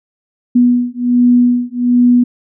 sine beating tone pair, 243.8 / 245.1 Hz, B3 / B3, -22 / -13 cents, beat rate 1.3 Hz, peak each -11 dBFS, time 0.55-2.24 s, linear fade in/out 10 ms, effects none

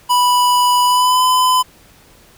square tone with pitch glide, 986 to 1012 Hz, B5 to B5, -3 to +42 cents, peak -11 dBFS, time 0.09-1.63 s, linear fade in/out 20 ms, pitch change +45 cents, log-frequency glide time 0.84-1.23 s, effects pink hiss -47 dBFS RMS until 2.37 s

